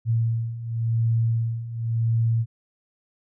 sine beating tone pair, 114 / 114.92 Hz, A#2 / A#2, -38 / -24 cents, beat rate 0.92 Hz, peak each -26 / -22 dBFS, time 0.05-2.46 s, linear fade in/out 50 ms, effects none

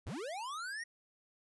square linear sweep, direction up, 47.31 to 1911 Hz, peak -40 dBFS, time 0.06-0.84 s, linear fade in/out 10 ms, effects resampled to 24000 Hz

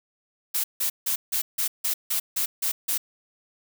blue noise bursts, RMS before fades -25 dBFS, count 10, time 0.54-2.98 s, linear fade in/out 10 ms, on 100 ms, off 160 ms, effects none

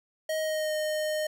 square tone with pitch glide, 629 to 615 Hz, D#5 to D#5, +19 to -20 cents, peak -28 dBFS, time 0.29-1.27 s, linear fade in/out 5 ms, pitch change -39 cents, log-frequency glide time 0.39-0.74 s, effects none

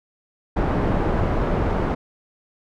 pink low-pass noise, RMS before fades -21 dBFS, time 0.56-1.95 s, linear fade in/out 10 ms, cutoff 1000 Hz, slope 12 dB/octave, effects none

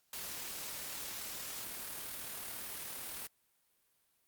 white noise with amplitude modulation, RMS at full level -42 dBFS, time 0.13-3.27 s, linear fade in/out 2 ms, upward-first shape sine, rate 37.9 Hz, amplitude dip 25%, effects white hiss -75 dBFS RMS until 4.27 s + Opus 48 kbps

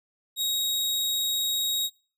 sawtooth tone, 3785 Hz, A#7, 26 cents sharp, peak -22 dBFS, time 0.36-1.9 s, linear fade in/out 50 ms, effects noise-tail reverb RT60 0.4 s tail -22 dB re dry

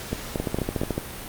two click trains, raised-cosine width 2 ms, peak -11 / -11 dBFS, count 9 / 4, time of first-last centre 0.4-0.98 / 0.13-0.815 s, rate 13.8 / 4.38 Hz, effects pink hiss -36 dBFS RMS until 1.28 s + Opus 48 kbps

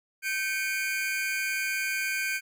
45% pulse tone cluster, 1554 / 2221 / 2425 Hz, G6 / C#7 / D#7, -16 / +3 / -45 cents, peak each -31 / -34 / -32 dBFS, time 0.22-2.41 s, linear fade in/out 50 ms, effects none

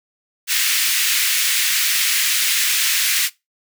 pink high-pass noise, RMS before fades -18 dBFS, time 0.47-3.3 s, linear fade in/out 50 ms, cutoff 1900 Hz, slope 24 dB/octave, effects noise-tail reverb RT60 0.2 s tail -20 dB re dry

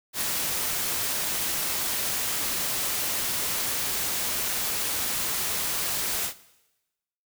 white noise with ADSR envelope, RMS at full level -26 dBFS, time 0.13-6.34 s, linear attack 84 ms, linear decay 8 ms, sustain -2 dB, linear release 92 ms, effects noise-tail reverb RT60 1.0 s tail -18 dB re dry

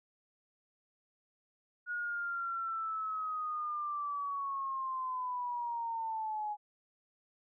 sine linear sweep, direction down, 1451 to 830.6 Hz, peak -34 dBFS, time 1.86-6.57 s, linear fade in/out 50 ms, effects none

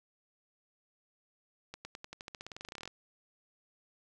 accelerating click train, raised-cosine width 0.2 ms, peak -26 dBFS, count 22, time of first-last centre 1.74-2.876 s, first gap 110 ms, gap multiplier 0.92, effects none

